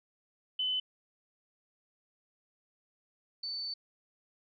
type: tone pair in turn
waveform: sine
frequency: 3024 / 4519 Hz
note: F#7 / C#8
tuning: +37 / +33 cents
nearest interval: perfect fifth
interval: 696 cents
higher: second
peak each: -29 / -35 dBFS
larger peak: first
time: 0.59-0.8 / 3.43-3.74 s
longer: second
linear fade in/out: 5 ms
effects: none